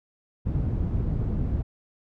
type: low-pass noise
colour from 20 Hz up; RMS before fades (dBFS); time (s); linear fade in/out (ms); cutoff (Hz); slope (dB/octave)
white; -26; 0.45-1.63; 20; 120; 12
effects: none